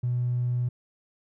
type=tone; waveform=triangle; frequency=122.7 Hz; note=B2; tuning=11 cents flat; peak=-20 dBFS; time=0.03-0.69 s; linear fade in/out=10 ms; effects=tanh soft clip ceiling -21 dBFS